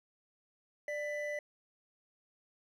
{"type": "tone pair together", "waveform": "triangle", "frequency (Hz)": [592.3, 1991], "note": ["D5", "B6"], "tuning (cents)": [15, 14], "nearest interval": "octave + major sixth", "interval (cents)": 2099, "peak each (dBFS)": [-35, -38], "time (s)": [0.88, 1.39], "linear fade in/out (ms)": 2, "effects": []}